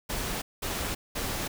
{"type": "noise bursts", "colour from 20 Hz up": "pink", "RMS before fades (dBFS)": -32, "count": 3, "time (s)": [0.09, 1.48], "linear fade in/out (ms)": 10, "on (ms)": 330, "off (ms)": 200, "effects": []}